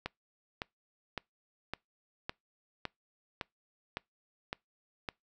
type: click train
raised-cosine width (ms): 0.3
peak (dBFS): -19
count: 10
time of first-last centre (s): 0.06-5.088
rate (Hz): 1.79
effects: noise-tail reverb RT60 0.2 s tail -26 dB re dry